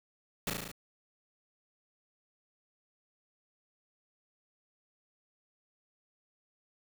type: noise with echo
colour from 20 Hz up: pink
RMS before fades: -33 dBFS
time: 0.47-0.5 s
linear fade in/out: 2 ms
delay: 36 ms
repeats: 6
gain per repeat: -2 dB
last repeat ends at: 0.716 s
effects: none